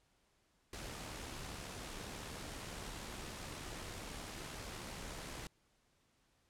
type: noise with amplitude modulation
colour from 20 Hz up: pink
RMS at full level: -45 dBFS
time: 0.73-5.47 s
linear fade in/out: 2 ms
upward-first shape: sine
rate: 72.7 Hz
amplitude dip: 35%
effects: pink hiss -75 dBFS RMS until 6.49 s + low-pass 10000 Hz 12 dB/octave